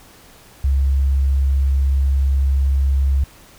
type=tone; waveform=sine; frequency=68.1 Hz; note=C#2; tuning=30 cents flat; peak=-13 dBFS; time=0.64-3.24 s; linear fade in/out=5 ms; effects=pink hiss -46 dBFS RMS until 3.58 s